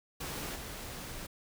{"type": "noise with level steps", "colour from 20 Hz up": "pink", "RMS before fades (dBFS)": [-39, -43], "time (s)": [0.2, 1.27], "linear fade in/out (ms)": 10, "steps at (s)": 0.55, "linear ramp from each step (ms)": 10, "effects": []}